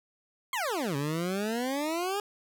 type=exponential two-way sweep; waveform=20% pulse; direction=down then up; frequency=1108.7 to 136.7 to 416.4 Hz; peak=-24 dBFS; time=0.53-2.2 s; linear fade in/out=2 ms; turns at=0.96 s; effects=none